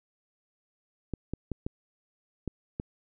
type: clicks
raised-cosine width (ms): 3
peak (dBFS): -19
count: 6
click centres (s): 1.137 / 1.336 / 1.517 / 1.665 / 2.477 / 2.799
effects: none